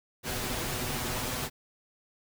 pink noise with comb filter, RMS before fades -33 dBFS, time 0.23-1.5 s, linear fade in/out 50 ms, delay 8 ms, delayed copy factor +0.55, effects none

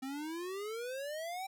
square exponential sweep, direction up, 259.3 to 784 Hz, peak -39 dBFS, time 0.02-1.47 s, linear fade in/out 10 ms, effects none

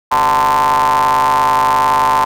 45% pulse ring-modulated tone, 69.2 Hz, C#2, 2 cents flat, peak -7 dBFS, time 0.11-2.25 s, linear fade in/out 10 ms, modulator 960 Hz, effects none

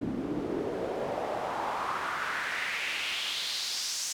pink noise with band-pass filter sweep, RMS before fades -33 dBFS, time 0.01-4.13 s, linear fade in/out 10 ms, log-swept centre 240 to 6500 Hz, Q 2.5, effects none

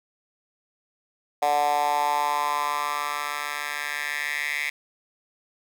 10% pulse tone with high-pass filter sweep, 146.4 Hz, D3, 5 cents flat, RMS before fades -26 dBFS, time 1.42-4.7 s, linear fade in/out 5 ms, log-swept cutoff 700 to 2100 Hz, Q 4.8, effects none

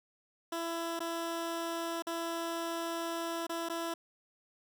15% pulse tone with dropouts, 334.2 Hz, E4, 24 cents sharp, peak -28 dBFS, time 0.52-3.94 s, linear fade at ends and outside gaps 5 ms, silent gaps 0.993-1.003 / 2.023-2.068 / 3.468-3.494 / 3.688-3.697 s, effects none

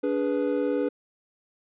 triangle chord, G# diminished, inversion second, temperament equal with one note detuned, 288.5 / 415.3 / 493.9 Hz, D4 / G#4 / B4, -31 / 0 / 0 cents, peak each -25 / -27 / -25 dBFS, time 0.03-0.89 s, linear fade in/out 10 ms, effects resampled to 8000 Hz

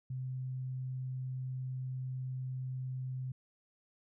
sine tone, 129.2 Hz, C3, 21 cents flat, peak -36 dBFS, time 0.1-3.32 s, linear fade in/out 5 ms, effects none

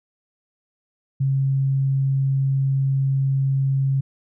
sine tone, 135.7 Hz, C#3, 36 cents flat, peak -17 dBFS, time 1.2-4.01 s, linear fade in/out 10 ms, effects none

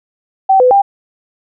sine tone with pitch steps, 770 / 503 / 796 Hz, G5 / B4 / G5, -31 / +32 / +26 cents, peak -5 dBFS, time 0.49-0.82 s, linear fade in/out 10 ms, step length 110 ms, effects none

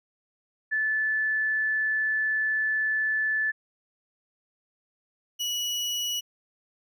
sine / 30% pulse tone pair in turn, 1742 / 2930 Hz, A6 / F#7, -18 / -18 cents, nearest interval major sixth, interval 900 cents, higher second, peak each -23 / -24 dBFS, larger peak first, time 0.71-3.52 / 5.39-6.21 s, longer first, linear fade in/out 20 ms, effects none

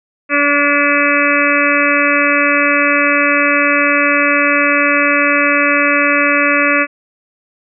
harmonic tone, 287.9 Hz, D4, 34 cents flat, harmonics 1 / 2 / 4 / 5 / 6 / 7 / 8 / 9, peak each -18 / -18 / -18 / -18 / -18 / -18 / -18 / -18 dBFS, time 0.29-6.87 s, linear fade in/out 50 ms, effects none

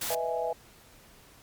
white noise, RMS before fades -33 dBFS, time 0.01-0.15 s, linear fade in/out 5 ms
sine chord, E major seventh, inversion second, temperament equal, 493.9 / 622.3 / 659.3 / 830.6 Hz, B4 / D#5 / E5 / G#5, 0 / 0 / 0 / 0 cents, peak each -33 / -37 / -32 / -34 dBFS, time 0.1-0.53 s, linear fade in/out 5 ms
effects pink hiss -56 dBFS RMS until 1.42 s + Opus 48 kbps

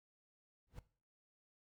brown noise with exponential growth, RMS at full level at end -45 dBFS, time 0.67-0.79 s, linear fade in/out 1 ms, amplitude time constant 24 ms, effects noise-tail reverb RT60 0.4 s tail -17 dB re dry

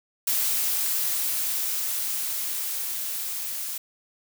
blue noise with level ramp, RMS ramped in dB -24 to -32 dBFS, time 0.27-3.78 s, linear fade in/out 5 ms, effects none

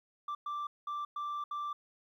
sine tone bursts at uneven times, 1174.7 Hz, D6, in tune, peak -32 dBFS, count 5, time 0.28-0.35 / 0.46-0.67 / 0.87-1.05 / 1.16-1.44 / 1.51-1.73 s, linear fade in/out 5 ms, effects tanh soft clip ceiling -34 dBFS + 12-bit

